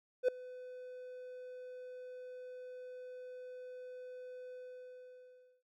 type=tone with ADSR envelope; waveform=triangle; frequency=503 Hz; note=B4; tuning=32 cents sharp; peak=-22 dBFS; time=0.23-5.63 s; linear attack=53 ms; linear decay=3 ms; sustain=-22 dB; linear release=1100 ms; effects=none